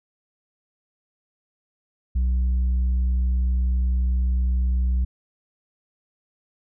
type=tone with tanh clipping; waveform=sine; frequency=62.3 Hz; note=B1; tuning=16 cents sharp; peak=-19 dBFS; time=2.15-5.05 s; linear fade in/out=10 ms; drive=3 dB; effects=none